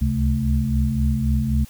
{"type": "tone cluster", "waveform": "sine", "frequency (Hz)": [67.4, 71.2, 132.9, 218.5], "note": ["C#2", "C#2", "C3", "A3"], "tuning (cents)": [-48, 47, 27, -12], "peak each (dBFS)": -23, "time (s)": [0.01, 1.65], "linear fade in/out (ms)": 10, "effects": ["white hiss -48 dBFS RMS until 1.69 s"]}